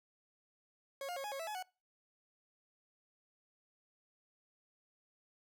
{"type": "tone with pitch steps", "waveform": "40% pulse", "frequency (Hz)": [549, 709, 546, 834, 547, 658, 848, 740], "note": ["C#5", "F5", "C#5", "G#5", "C#5", "E5", "G#5", "F#5"], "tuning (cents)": [-17, 26, -26, 7, -23, -3, 36, 0], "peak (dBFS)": -39, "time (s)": [1.01, 1.626], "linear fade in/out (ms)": 2, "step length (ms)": 77, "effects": ["noise-tail reverb RT60 0.3 s tail -23 dB re dry"]}